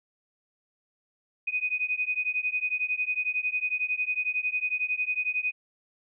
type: beating tone pair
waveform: sine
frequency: 2489 / 2500 Hz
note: D#7 / D#7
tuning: 0 / +8 cents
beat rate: 11 Hz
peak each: -29 dBFS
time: 1.47-5.52 s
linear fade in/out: 10 ms
effects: none